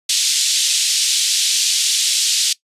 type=band-pass noise; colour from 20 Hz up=pink; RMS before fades=-17 dBFS; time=0.09-2.53 s; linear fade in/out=5 ms; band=3300 to 8700 Hz; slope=24 dB/octave; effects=noise-tail reverb RT60 0.1 s tail -20 dB re dry + resampled to 32000 Hz